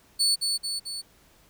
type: tone with echo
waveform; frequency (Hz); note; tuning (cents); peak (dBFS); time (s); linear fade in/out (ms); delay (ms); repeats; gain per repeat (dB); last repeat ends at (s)
30% pulse; 4450; C#8; +6; -17; 0.19-0.36; 20; 220; 3; -4; 1.02
effects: pink hiss -59 dBFS RMS until 1.49 s